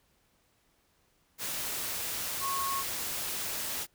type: tone in noise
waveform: sine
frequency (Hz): 1094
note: C#6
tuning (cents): -23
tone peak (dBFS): -31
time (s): 2.4-2.84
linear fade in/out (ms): 50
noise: white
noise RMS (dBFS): -35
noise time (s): 1.38-3.87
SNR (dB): +1
effects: pink hiss -70 dBFS RMS until 3.94 s